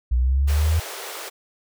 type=exponential sweep; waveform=sine; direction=up; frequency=59.5 to 83 Hz; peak=-16 dBFS; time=0.11-0.8 s; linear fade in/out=10 ms
type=high-pass noise; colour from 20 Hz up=pink; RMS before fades=-34 dBFS; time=0.47-1.3 s; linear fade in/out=20 ms; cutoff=380 Hz; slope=48 dB/octave
effects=none